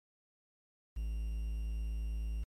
triangle tone with quantisation, 54.5 Hz, A1, 16 cents flat, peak -32 dBFS, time 0.96-2.44 s, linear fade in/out 10 ms, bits 10, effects MP3 64 kbps

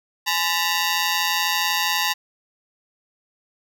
10% pulse ring-modulated tone, 932.3 Hz, A#5, in tune, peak -8 dBFS, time 0.26-2.14 s, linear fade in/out 20 ms, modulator 87.9 Hz, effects none

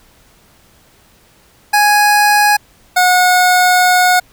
25% pulse tone pair in turn, 830.6 / 727.1 Hz, G#5 / F#5, 0 / -30 cents, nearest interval major second, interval 230 cents, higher first, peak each -4 dBFS, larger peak neither, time 1.73-2.57 / 2.96-4.2 s, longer second, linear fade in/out 10 ms, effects pink hiss -49 dBFS RMS until 4.32 s

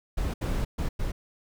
brown noise bursts at uneven times, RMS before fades -28 dBFS, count 4, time 0.17-0.34 / 0.41-0.65 / 0.78-0.89 / 0.99-1.12 s, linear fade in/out 10 ms, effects none

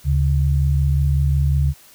sine tone pair together, 73.42 / 138.92 Hz, D2 / C#3, 0 / +4 cents, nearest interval major seventh, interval 1104 cents, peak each -16 / -18 dBFS, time 0.04-1.74 s, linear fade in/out 50 ms, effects white hiss -48 dBFS RMS until 1.94 s

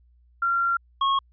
sine / square tone pair in turn, 1377 / 1092.9 Hz, F6 / C#6, -25 / -25 cents, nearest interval major third, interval 400 cents, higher first, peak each -20 dBFS, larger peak neither, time 0.42-0.77 / 1.01-1.19 s, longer first, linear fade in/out 5 ms, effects added 60 Hz sine -55 dBFS peak until 1.32 s + resampled to 11025 Hz

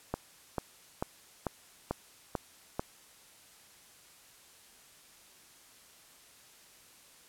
click train, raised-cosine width 1 ms, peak -17 dBFS, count 7, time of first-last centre 0.14-2.795 s, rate 2.26 Hz, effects white hiss -58 dBFS RMS until 7.28 s + low-pass 12000 Hz 12 dB/octave

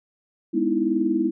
sine chord, E major seventh, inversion first, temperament just, 206 / 247.2 / 309 / 329.6 Hz, G#3 / B3 / D#4 / E4, -14 / +2 / -12 / 0 cents, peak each -28 / -26 / -25 / -22 dBFS, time 0.53-1.31 s, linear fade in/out 20 ms, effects none

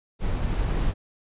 brown noise with level ramp, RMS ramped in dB -26 to -23 dBFS, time 0.19-0.94 s, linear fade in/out 50 ms, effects resampled to 8000 Hz

